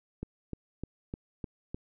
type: click train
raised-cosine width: 3 ms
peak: -23 dBFS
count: 6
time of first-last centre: 0.23-1.745 s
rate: 3.3 Hz
effects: none